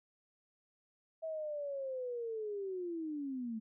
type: linear sweep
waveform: sine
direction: down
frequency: 651 to 215.2 Hz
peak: -37 dBFS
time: 1.22-3.6 s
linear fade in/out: 20 ms
effects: none